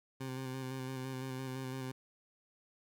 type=tone with vibrato; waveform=20% pulse; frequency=130.81 Hz; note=C3; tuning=in tune; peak=-34 dBFS; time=0.2-1.92 s; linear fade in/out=10 ms; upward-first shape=square; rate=5.9 Hz; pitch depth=21 cents each way; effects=none